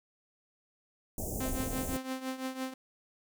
pink band-stop noise, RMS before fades -36 dBFS, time 1.18-1.97 s, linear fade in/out 2 ms, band 740 to 6300 Hz, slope 48 dB/octave
sawtooth tone with tremolo, 261 Hz, C4, 4 cents flat, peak -28 dBFS, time 1.4-2.74 s, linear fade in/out 5 ms, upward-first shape triangle, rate 5.9 Hz, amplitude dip 80%
effects none

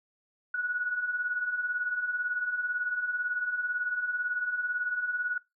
sine beating tone pair, 1451 / 1469 Hz, F#6 / F#6, -34 / -13 cents, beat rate 18 Hz, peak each -36 / -29 dBFS, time 0.54-5.38 s, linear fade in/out 5 ms, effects noise-tail reverb RT60 0.2 s tail -21 dB re dry

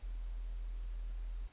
sine tone, 41.79 Hz, E1, 24 cents sharp, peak -38 dBFS, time 0.02-1.48 s, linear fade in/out 20 ms, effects pink hiss -64 dBFS RMS until 1.52 s + resampled to 8000 Hz

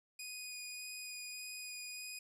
15% pulse tone with vibrato, 2476 Hz, D#7, 9 cents flat, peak -37 dBFS, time 0.19-2.19 s, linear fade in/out 5 ms, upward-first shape sine, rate 1.7 Hz, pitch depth 9 cents each way, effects none

